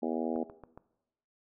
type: harmonic tone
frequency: 81 Hz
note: E2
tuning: 30 cents flat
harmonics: 3 / 4 / 5 / 6 / 7 / 8 / 9 / 10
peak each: -34 / -36 / -38 / -40 / -41 / -42 / -43 / -44 dBFS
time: 0.02-0.44 s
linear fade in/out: 10 ms
type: click train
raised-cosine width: 1 ms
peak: -33 dBFS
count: 4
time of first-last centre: 0.36-0.776 s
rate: 7.22 Hz
effects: noise-tail reverb RT60 0.9 s tail -18 dB re dry